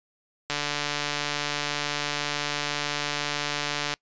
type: click train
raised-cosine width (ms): 0.2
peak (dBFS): -10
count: 503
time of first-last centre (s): 0.5-3.938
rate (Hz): 146
effects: noise-tail reverb RT60 0.1 s tail -25 dB re dry + resampled to 16000 Hz